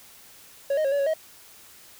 triangle tone with pitch steps, 556 / 620 / 546 / 569 / 555 / 633 Hz, C#5 / D#5 / C#5 / C#5 / C#5 / D#5, +5 / -6 / -26 / +45 / +2 / +30 cents, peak -19 dBFS, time 0.7-1.138 s, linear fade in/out 5 ms, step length 73 ms, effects white hiss -50 dBFS RMS until 1.99 s

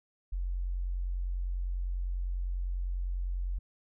sine tone, 45 Hz, F#1, 47 cents flat, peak -30 dBFS, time 0.32-3.59 s, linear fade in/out 10 ms, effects none

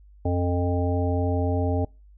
harmonic tone with a mistuned harmonic, 88 Hz, F2, 14 cents sharp, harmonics 1 / 3 / 5 / 7 / 9, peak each -23 / -28 / -30 / -31 / -33 dBFS, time 0.25-1.85 s, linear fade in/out 5 ms, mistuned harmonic 3, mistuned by +22 cents, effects noise-tail reverb RT60 0.3 s tail -26 dB re dry + added 50 Hz sine -48 dBFS peak until 2.17 s

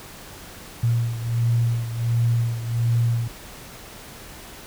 sine beating tone pair, 116.9 / 118.3 Hz, A#2 / A#2, +5 / +26 cents, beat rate 1.4 Hz, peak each -20 / -25 dBFS, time 0.83-3.28 s, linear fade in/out 5 ms, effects pink hiss -41 dBFS RMS until 4.66 s

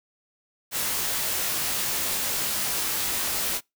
white noise with comb filter, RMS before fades -27 dBFS, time 0.71-3.61 s, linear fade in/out 50 ms, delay 18 ms, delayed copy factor -0.65, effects noise-tail reverb RT60 0.2 s tail -26 dB re dry

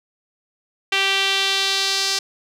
sawtooth tone with band-pass filter sweep, 390 Hz, G4, 9 cents flat, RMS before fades -20 dBFS, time 0.92-2.19 s, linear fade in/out 5 ms, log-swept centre 2800 to 5000 Hz, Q 2.3, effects none

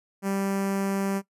sawtooth tone with notch filter, 196 Hz, G3, in tune, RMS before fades -27 dBFS, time 0.22-1.22 s, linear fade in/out 50 ms, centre 3700 Hz, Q 0.9, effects noise-tail reverb RT60 0.1 s tail -18 dB re dry + resampled to 32000 Hz

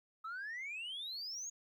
sine exponential sweep, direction up, 1271 to 6780 Hz, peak -39 dBFS, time 0.24-1.5 s, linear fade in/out 10 ms, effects tanh soft clip ceiling -39 dBFS + 13-bit

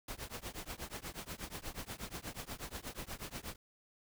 pink noise with tremolo, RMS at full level -41 dBFS, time 0.08-3.56 s, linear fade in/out 5 ms, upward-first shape triangle, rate 8.3 Hz, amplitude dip 100%, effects none

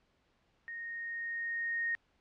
sine tone with level ramp, 1857 Hz, A#6, 7 cents flat, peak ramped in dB -40 to -30 dBFS, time 0.68-1.95 s, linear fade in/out 0 ms, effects pink hiss -73 dBFS RMS until 2.2 s + low-pass 4000 Hz 12 dB/octave

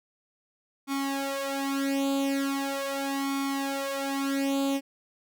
sawtooth tone with flanger, 275.1 Hz, C#4, 13 cents flat, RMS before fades -29 dBFS, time 0.87-4.81 s, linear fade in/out 50 ms, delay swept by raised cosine 0.87 to 3.37 ms, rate 0.4 Hz, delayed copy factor +0.85, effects none

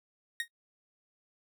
30% pulse tone with exponential decay, 1865 Hz, A#6, in tune, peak -25 dBFS, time 0.4-0.48 s, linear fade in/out 1 ms, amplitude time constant 17 ms, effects noise-tail reverb RT60 0.1 s tail -22 dB re dry

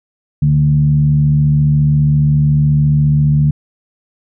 sine tone with frequency modulation, 146.83 Hz, D3, in tune, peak -8 dBFS, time 0.42-3.51 s, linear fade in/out 5 ms, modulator 74.4 Hz, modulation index 0.49, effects none

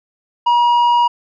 sine tone with tanh clipping, 957 Hz, A#5, 45 cents sharp, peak -11 dBFS, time 0.46-1.08 s, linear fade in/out 10 ms, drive 6 dB, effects none

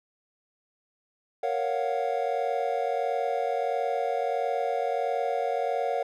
triangle chord, Gb major seventh, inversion first, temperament equal, 466.2 / 554.4 / 698.5 / 740 Hz, Bb4 / Db5 / F5 / Gb5, 0 / 0 / 0 / 0 cents, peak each -29 dBFS, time 1.43-6.03 s, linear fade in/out 5 ms, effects none

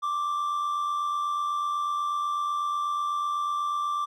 triangle tone pair together, 1086.6 / 1174.7 Hz, C#6 / D6, -35 / 0 cents, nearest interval minor second, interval 135 cents, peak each -35 / -24 dBFS, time 0.02-4.06 s, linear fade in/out 20 ms, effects none

